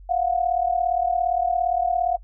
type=tone pair together; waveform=sine; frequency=693 / 730.4 Hz; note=F5 / F#5; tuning=-14 / -23 cents; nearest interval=minor second; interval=91 cents; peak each=-22 dBFS; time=0.09-2.17 s; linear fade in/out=10 ms; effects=noise-tail reverb RT60 0.1 s tail -25 dB re dry + added 46 Hz sine -41 dBFS peak until 2.23 s